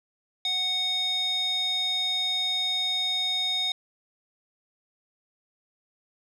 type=tone with band-pass filter; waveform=square; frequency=740 Hz; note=F#5; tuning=in tune; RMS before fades=-27 dBFS; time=0.45-3.72 s; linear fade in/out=2 ms; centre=3800 Hz; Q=5.8; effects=none